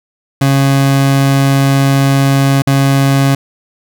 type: tone with dropouts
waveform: 30% pulse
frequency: 137.3 Hz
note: C#3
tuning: 16 cents flat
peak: -5 dBFS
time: 0.41-3.35 s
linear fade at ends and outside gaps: 5 ms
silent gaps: 2.621-2.67 s
effects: none